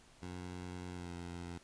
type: tone with pitch glide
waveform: 15% pulse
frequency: 90 to 86.88 Hz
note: F#2 to F2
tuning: -47 to -8 cents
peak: -37 dBFS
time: 0.22-1.58 s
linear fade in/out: 5 ms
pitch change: -61 cents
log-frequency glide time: 0.92-1.11 s
effects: pink hiss -63 dBFS RMS until 1.63 s + resampled to 22050 Hz